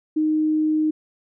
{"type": "tone", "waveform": "sine", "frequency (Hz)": 309.6, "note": "D#4", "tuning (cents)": -9, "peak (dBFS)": -17, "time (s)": [0.16, 0.91], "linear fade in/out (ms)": 10, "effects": []}